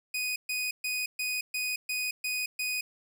sawtooth tone bursts, 2489 Hz, D#7, in tune, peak -26 dBFS, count 8, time 0.14-2.81 s, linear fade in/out 5 ms, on 220 ms, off 130 ms, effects none

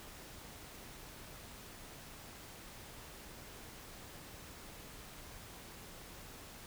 silence, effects pink hiss -52 dBFS RMS until 6.66 s

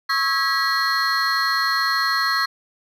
triangle tone cluster, 1102 / 1302 / 1643 / 1935 / 4247 Hz, C#6 / E6 / G#6 / B6 / C8, -11 / -22 / -19 / -36 / +25 cents, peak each -23 dBFS, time 0.09-2.46 s, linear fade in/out 10 ms, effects none

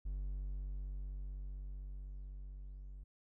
triangle tone with level ramp, 47.89 Hz, G1, 40 cents flat, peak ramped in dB -35 to -45 dBFS, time 0.05-3.04 s, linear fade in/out 10 ms, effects none

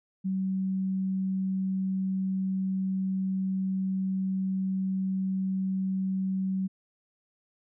sine tone, 190 Hz, F#3, 46 cents sharp, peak -26 dBFS, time 0.24-6.68 s, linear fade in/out 20 ms, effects none

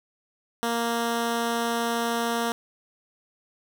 10% pulse tone, 233.1 Hz, A#3, in tune, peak -16 dBFS, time 0.63-2.52 s, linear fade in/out 0 ms, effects none

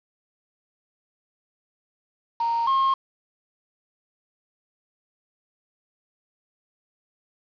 sine / triangle tone pair in turn, 928 / 1073.5 Hz, A#5 / C6, -8 / +44 cents, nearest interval minor third, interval 252 cents, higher second, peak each -21 / -16 dBFS, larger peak second, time 2.4-2.67 / 2.67-2.94 s, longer neither, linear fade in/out 5 ms, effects resampled to 11025 Hz + 7-bit

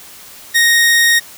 sawtooth tone, 1864.7 Hz, A#6, in tune, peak -5 dBFS, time 0.54-1.2 s, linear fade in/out 20 ms, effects white hiss -37 dBFS RMS until 1.37 s

